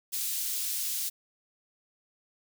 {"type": "high-pass noise", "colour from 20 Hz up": "white", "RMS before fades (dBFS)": -32, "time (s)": [0.12, 1.1], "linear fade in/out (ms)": 20, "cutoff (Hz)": 3900, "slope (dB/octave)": 12, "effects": []}